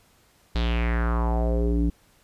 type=tone with low-pass filter sweep; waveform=square; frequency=58.27 Hz; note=A#1; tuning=in tune; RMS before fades=-23 dBFS; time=0.55-1.9 s; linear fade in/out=5 ms; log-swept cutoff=4100 to 250 Hz; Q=3.7; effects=pink hiss -60 dBFS RMS until 2.23 s + resampled to 32000 Hz